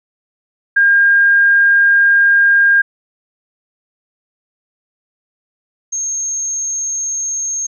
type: tone pair in turn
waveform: sine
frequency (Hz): 1611 / 6444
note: G6 / G8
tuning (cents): +47 / +47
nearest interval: 2 octaves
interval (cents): 2400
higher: second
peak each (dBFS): -7 / -17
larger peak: first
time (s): 0.76-2.82 / 5.92-7.67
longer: first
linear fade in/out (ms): 10
effects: none